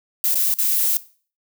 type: noise with dropouts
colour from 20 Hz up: violet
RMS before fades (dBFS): -19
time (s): 0.24-0.97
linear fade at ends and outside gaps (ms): 0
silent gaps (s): 0.344-0.355 / 0.54-0.587
effects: noise-tail reverb RT60 0.4 s tail -17 dB re dry